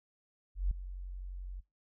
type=tone with ADSR envelope; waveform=sine; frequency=45.78 Hz; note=F#1; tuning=18 cents flat; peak=-25 dBFS; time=0.55-1.61 s; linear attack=160 ms; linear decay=4 ms; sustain=-14 dB; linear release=18 ms; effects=noise-tail reverb RT60 0.2 s tail -23 dB re dry